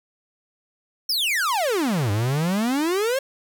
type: exponential two-way sweep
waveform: 45% pulse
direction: down then up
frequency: 5540 to 98 to 555 Hz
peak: -20 dBFS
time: 1.09-3.19 s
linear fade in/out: 5 ms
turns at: 2.11 s
effects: none